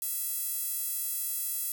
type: tone with high-pass filter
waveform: sawtooth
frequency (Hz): 664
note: E5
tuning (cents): +12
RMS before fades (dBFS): -33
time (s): 0.02-1.72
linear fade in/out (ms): 2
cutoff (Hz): 11000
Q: 1.6
effects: none